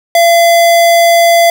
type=tone; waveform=square; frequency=680 Hz; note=F5; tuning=46 cents flat; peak=-5 dBFS; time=0.15-1.5 s; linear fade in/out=2 ms; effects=none